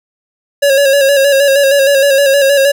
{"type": "tone with vibrato", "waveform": "square", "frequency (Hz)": 554.4, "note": "C#5", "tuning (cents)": 0, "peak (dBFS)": -7, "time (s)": [0.62, 2.72], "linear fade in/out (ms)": 10, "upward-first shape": "square", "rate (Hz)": 6.4, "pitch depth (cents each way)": 40, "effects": []}